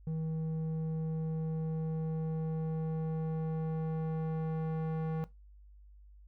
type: tone with low-pass filter sweep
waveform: square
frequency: 159.5 Hz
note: D#3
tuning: 43 cents sharp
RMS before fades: -35 dBFS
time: 0.07-5.24 s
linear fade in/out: 0 ms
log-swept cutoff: 340 to 1100 Hz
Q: 0.76
effects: noise-tail reverb RT60 0.2 s tail -18 dB re dry + added 50 Hz sine -53 dBFS peak until 6.27 s